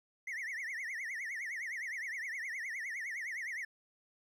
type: tone with vibrato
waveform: triangle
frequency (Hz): 1975.5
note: B6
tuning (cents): 0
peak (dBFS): -36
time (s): 0.27-3.65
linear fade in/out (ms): 5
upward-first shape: triangle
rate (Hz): 9.7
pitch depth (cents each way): 230
effects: none